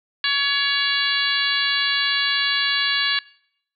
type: harmonic tone with a mistuned harmonic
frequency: 563 Hz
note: C#5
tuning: 27 cents sharp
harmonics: 2 / 3 / 4 / 5 / 6 / 7 / 8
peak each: -31 / -23 / -28 / -26 / -25 / -25 / -28 dBFS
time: 0.24-3.19 s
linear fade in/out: 2 ms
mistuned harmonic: 7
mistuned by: +24 cents
effects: noise-tail reverb RT60 0.7 s tail -23 dB re dry